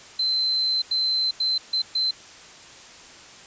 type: tone bursts at uneven times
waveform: sine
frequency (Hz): 4085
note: C8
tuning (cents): -42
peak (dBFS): -20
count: 5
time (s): 0.19-0.82 / 0.91-1.31 / 1.4-1.58 / 1.73-1.82 / 1.95-2.11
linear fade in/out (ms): 5
effects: white hiss -45 dBFS RMS until 3.46 s + resampled to 16000 Hz